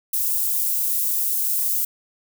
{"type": "high-pass noise", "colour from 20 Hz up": "white", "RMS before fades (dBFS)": -22, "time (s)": [0.13, 1.85], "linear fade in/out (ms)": 5, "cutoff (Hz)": 12000, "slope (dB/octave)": 12, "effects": []}